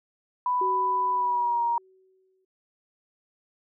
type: tone with pitch glide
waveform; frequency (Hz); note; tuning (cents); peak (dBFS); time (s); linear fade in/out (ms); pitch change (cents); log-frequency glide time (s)
sine; 992 to 941.2; B5 to A#5; +7 to +16; -22; 0.46-1.78; 2; -91; 1.13-1.62
type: tone with exponential decay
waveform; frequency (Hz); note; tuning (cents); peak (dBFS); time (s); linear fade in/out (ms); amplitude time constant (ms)
sine; 376.8; F#4; +32; -28; 0.61-2.45; 5; 400
effects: none